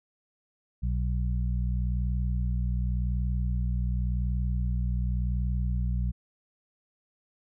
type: harmonic tone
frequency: 60.9 Hz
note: B1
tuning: 24 cents flat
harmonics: 1 / 2 / 3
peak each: -26 / -32 / -36 dBFS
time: 0.82-6.12 s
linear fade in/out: 20 ms
effects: none